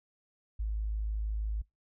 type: tone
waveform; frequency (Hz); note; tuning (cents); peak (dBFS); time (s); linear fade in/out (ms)
sine; 53.2; G#1; +42; -30; 0.59-1.62; 10
effects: noise-tail reverb RT60 0.2 s tail -25 dB re dry